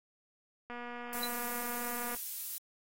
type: click train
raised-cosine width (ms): 0.5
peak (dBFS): -29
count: 350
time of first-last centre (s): 0.7-2.148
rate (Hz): 241
type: noise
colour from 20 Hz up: violet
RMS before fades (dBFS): -38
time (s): 1.13-2.58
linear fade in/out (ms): 0
type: tone with exponential decay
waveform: sine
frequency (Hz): 4010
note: B7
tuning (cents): +26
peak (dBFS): -30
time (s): 1.23-1.32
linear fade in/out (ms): 2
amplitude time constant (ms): 19
effects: AAC 48 kbps